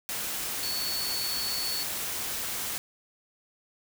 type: tone in noise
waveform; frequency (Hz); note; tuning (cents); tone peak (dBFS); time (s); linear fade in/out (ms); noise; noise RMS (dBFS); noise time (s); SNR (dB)
sine; 4435; C#8; 0; -31; 0.63-1.83; 0; white; -33; 0.09-2.78; -1
effects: none